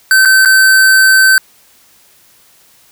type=tone with dropouts; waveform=square; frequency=1540 Hz; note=G6; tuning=31 cents flat; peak=-5 dBFS; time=0.11-1.38 s; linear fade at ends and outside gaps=1 ms; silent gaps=0.251-0.256 / 0.45-0.457 s; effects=white hiss -47 dBFS RMS until 2.91 s